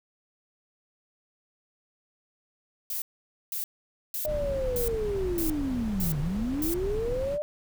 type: noise bursts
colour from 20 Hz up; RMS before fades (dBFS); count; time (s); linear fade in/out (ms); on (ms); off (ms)
violet; -32; 7; 2.9-6.74; 2; 120; 500
type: linear two-way sweep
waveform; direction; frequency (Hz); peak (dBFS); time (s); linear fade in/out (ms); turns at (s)
sine; down then up; 618 to 140 to 604; -27; 4.25-7.42; 0; 6.19
type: noise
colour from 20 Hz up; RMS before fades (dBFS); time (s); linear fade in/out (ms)
brown; -34; 4.25-7.39; 50
effects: none